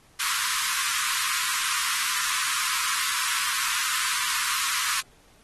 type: high-pass noise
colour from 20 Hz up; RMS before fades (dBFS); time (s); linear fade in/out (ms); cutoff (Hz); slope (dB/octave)
pink; -27; 0.19-5.01; 10; 1000; 96
effects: pink hiss -58 dBFS RMS until 5.43 s + AAC 32 kbps